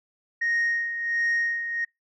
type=tone with tremolo; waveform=sine; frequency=1864.7 Hz; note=A#6; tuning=in tune; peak=-19 dBFS; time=0.41-1.85 s; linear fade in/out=10 ms; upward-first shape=sine; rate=1.4 Hz; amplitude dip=65%; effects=noise-tail reverb RT60 0.2 s tail -26 dB re dry + tanh soft clip ceiling -19 dBFS